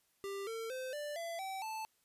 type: tone with pitch steps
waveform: square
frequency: 395.7 / 451.9 / 516.1 / 589.5 / 673.2 / 768.9 / 878.1 Hz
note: G4 / A4 / C5 / D5 / E5 / G5 / A5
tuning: +16 / +46 / -24 / +6 / +36 / -34 / -4 cents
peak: -40 dBFS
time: 0.24-1.85 s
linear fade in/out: 0 ms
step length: 230 ms
effects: white hiss -75 dBFS RMS until 2.04 s + resampled to 32000 Hz